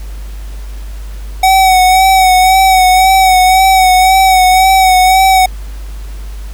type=tone with vibrato; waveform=square; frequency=752 Hz; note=F#5; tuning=28 cents sharp; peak=-5 dBFS; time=1.43-5.46 s; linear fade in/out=5 ms; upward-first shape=sine; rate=1.9 Hz; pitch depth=34 cents each way; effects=added 50 Hz sine -21 dBFS peak until 6.53 s + pink hiss -38 dBFS RMS until 6.53 s